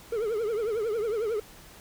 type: tone with vibrato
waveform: triangle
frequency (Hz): 440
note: A4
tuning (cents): 0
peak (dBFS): -24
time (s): 0.12-1.4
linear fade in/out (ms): 5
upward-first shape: triangle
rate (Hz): 11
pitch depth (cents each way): 160
effects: pink hiss -50 dBFS RMS until 1.8 s